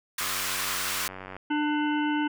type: high-pass noise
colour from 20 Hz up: pink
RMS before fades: -30 dBFS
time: 0.18-1.08 s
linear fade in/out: 5 ms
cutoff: 1000 Hz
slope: 96 dB/octave
type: click train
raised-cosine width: 0.5 ms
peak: -24 dBFS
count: 110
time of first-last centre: 0.21-1.366 s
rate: 94.3 Hz
type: harmonic tone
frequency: 298.6 Hz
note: D4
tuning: 29 cents sharp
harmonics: 1 / 3 / 5 / 7 / 9 / 10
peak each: -25 / -31 / -33 / -41 / -42 / -40 dBFS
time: 1.5-2.28 s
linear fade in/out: 10 ms
effects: none

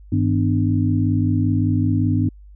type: tone cluster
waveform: sine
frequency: 101.1 / 159.1 / 252 / 297.2 Hz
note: G#2 / D#3 / B3 / D4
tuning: -46 / +39 / +35 / +21 cents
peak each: -18 / -25 / -21 / -23 dBFS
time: 0.12-2.29 s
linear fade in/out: 5 ms
effects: added 50 Hz sine -40 dBFS peak until 2.55 s

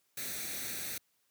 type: noise with comb filter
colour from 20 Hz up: white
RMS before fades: -39 dBFS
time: 0.17-0.98 s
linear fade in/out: 5 ms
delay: 0.49 ms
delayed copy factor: +0.65
effects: white hiss -75 dBFS RMS until 1.3 s + high-pass 80 Hz 12 dB/octave

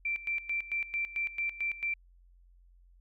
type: tone with tremolo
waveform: sine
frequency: 2349 Hz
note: D7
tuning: in tune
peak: -29 dBFS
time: 0.05-1.94 s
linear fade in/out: 5 ms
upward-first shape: square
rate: 4.5 Hz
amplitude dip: 80%
effects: added 44 Hz sine -57 dBFS peak until 3 s

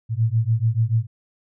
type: beating tone pair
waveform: sine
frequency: 109.9 / 116.8 Hz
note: A2 / A#2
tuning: -2 / +4 cents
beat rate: 6.9 Hz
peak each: -20 dBFS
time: 0.09-1.07 s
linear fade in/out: 50 ms
effects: none

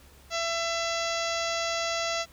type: harmonic tone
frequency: 670 Hz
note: E5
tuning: 28 cents sharp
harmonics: 1 / 2 / 3 / 4 / 5 / 6 / 7 / 8 / 9 / 10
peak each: -31 / -34 / -36 / -37 / -38 / -39 / -39 / -40 / -41 / -41 dBFS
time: 0.3-2.26 s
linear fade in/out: 50 ms
effects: added 68 Hz sine -56 dBFS peak until 2.32 s + pink hiss -56 dBFS RMS until 2.32 s

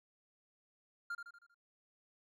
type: tone with echo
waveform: triangle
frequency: 1400 Hz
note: F6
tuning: 4 cents sharp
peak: -36 dBFS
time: 1.1-1.15 s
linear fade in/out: 5 ms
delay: 79 ms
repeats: 5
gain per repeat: -6 dB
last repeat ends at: 1.545 s
effects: none

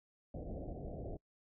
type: low-pass noise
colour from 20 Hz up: pink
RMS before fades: -44 dBFS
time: 0.34-1.17 s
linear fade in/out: 5 ms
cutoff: 730 Hz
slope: 96 dB/octave
effects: noise-tail reverb RT60 0.1 s tail -26 dB re dry

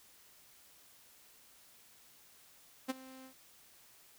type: tone with ADSR envelope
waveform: sawtooth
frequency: 261.6 Hz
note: C4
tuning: in tune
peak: -27 dBFS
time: 2.88-3.34 s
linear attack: 21 ms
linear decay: 22 ms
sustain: -20 dB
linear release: 89 ms
effects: white hiss -62 dBFS RMS until 4.18 s

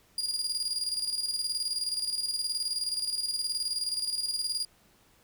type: tone with tremolo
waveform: 35% pulse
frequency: 4835 Hz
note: D8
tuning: 50 cents sharp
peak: -26 dBFS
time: 0.18-4.65 s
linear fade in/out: 2 ms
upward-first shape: square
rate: 19 Hz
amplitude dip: 55%
effects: pink hiss -63 dBFS RMS until 5.23 s

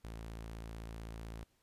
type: tone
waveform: sawtooth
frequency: 55.8 Hz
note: A1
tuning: 25 cents sharp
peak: -40 dBFS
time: 0.04-1.44 s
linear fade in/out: 5 ms
effects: pink hiss -75 dBFS RMS until 1.62 s + resampled to 32000 Hz

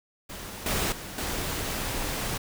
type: noise with level steps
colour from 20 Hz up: pink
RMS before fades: -39 / -27 / -39 / -31 dBFS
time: 0.29-2.38 s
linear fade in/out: 10 ms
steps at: 0.66 / 0.92 / 1.18 s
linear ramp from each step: 2 ms
effects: none

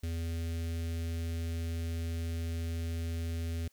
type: tone with notch filter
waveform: square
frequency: 83 Hz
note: E2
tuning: 12 cents sharp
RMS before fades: -35 dBFS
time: 0.03-3.68 s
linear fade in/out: 5 ms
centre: 960 Hz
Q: 0.58
effects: white hiss -69 dBFS RMS until 3.72 s

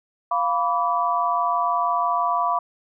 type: chord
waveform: sine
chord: B diminished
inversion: second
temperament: equal with one note detuned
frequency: 698.5 / 987.8 / 1153.8 Hz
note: F5 / B5 / D6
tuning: 0 / 0 / -31 cents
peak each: -24 / -23 / -23 dBFS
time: 0.31-2.59 s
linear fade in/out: 5 ms
effects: none

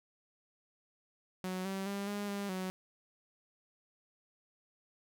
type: tone with pitch steps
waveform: sawtooth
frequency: 185.1 / 193 / 199.6 / 204.3 / 201 / 186.3 Hz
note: F#3 / G3 / G3 / G#3 / G3 / F#3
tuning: +1 / -27 / +32 / -28 / +44 / +12 cents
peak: -32 dBFS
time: 1.44-2.7 s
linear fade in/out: 0 ms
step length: 210 ms
effects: none

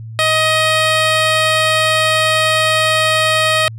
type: tone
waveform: 10% pulse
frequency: 629 Hz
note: D#5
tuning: 19 cents sharp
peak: -3 dBFS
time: 0.19-3.68 s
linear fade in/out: 0 ms
effects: added 112 Hz sine -27 dBFS peak until 3.78 s + low-pass 10000 Hz 12 dB/octave

